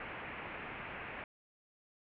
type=low-pass noise; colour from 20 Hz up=white; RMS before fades=-45 dBFS; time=0-1.24 s; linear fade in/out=2 ms; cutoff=2600 Hz; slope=48 dB/octave; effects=none